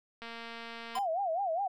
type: click train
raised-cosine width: 0.3 ms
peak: -28 dBFS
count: 178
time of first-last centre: 0.22-0.986 s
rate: 231 Hz
type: tone with exponential decay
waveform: square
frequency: 1020 Hz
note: C6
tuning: 44 cents flat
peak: -32 dBFS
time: 0.95-1.07 s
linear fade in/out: 5 ms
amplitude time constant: 25 ms
type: tone with vibrato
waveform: sine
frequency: 718 Hz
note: F5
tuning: 48 cents sharp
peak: -29 dBFS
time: 0.96-1.68 s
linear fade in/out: 10 ms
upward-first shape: sine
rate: 4.9 Hz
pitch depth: 210 cents each way
effects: none